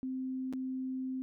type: tone with dropouts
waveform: sine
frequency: 260 Hz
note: C4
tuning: 11 cents flat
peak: -34 dBFS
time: 0.03-1.22 s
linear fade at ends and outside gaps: 0 ms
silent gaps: 0.527-0.535 s
effects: none

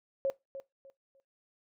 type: tone with echo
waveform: sine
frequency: 544 Hz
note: C#5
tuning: 33 cents flat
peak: -26 dBFS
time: 0.25-0.3 s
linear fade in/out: 0 ms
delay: 300 ms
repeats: 3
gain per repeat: -12 dB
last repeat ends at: 1.2 s
effects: noise-tail reverb RT60 0.2 s tail -21 dB re dry

